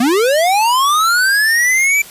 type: linear sweep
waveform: square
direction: up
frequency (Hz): 224.7 to 2344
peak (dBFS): -11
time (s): 0-2.02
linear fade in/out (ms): 5
effects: white hiss -36 dBFS RMS until 2.1 s + resampled to 32000 Hz